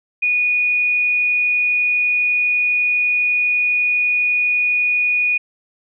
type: tone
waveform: sine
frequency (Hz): 2462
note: D#7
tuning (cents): -19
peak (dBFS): -14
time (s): 0.22-5.38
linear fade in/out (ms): 10
effects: none